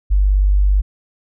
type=tone; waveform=sine; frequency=49 Hz; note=G1; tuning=in tune; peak=-10 dBFS; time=0.1-0.82 s; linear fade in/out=20 ms; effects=none